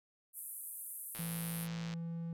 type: band-pass noise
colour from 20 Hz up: white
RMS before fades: -46 dBFS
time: 0.33-1.68 s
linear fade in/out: 50 ms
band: 9500 to 13000 Hz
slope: 48 dB/octave
type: click train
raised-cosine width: 0.2 ms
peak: -30 dBFS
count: 90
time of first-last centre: 1.15-1.938 s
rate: 113 Hz
type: tone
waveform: triangle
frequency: 167.2 Hz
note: E3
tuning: 25 cents sharp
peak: -36 dBFS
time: 1.19-2.33 s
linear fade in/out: 2 ms
effects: none